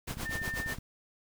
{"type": "noise with tremolo", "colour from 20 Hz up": "pink", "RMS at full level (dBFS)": -37, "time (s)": [0.07, 0.79], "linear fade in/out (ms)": 10, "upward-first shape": "sine", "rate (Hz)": 8.2, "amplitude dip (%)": 85}
{"type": "click train", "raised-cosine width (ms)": 5, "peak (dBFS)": -28, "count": 12, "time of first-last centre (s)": [0.11, 0.785], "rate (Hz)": 16.3}
{"type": "tone", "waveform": "sine", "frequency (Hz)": 1800, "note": "A6", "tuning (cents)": 39, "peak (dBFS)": -34, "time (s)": [0.25, 0.74], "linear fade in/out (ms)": 10}
{"effects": []}